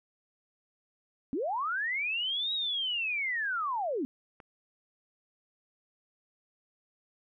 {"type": "linear two-way sweep", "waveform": "sine", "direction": "up then down", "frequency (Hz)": [238.3, 3851, 238.3], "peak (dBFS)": -29, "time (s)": [1.33, 4.05], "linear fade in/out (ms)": 0, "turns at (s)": 2.53}
{"type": "click", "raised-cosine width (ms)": 0.5, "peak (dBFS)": -34, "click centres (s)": 4.402}
{"effects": []}